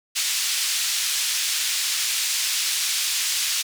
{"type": "band-pass noise", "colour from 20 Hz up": "white", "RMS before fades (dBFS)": -24, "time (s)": [0.15, 3.63], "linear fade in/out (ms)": 20, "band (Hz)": [2500, 7100], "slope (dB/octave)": 12, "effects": []}